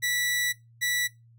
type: tone pair in turn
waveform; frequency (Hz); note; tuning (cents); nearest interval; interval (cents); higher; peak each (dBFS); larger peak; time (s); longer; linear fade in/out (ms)
sawtooth; 1957 / 1957; B6 / B6; -16 / -16; unison; 0; neither; -21; neither; 0.02-0.53 / 0.81-1.08; first; 20
effects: noise-tail reverb RT60 0.2 s tail -18 dB re dry + added 116 Hz sine -53 dBFS peak until 1.38 s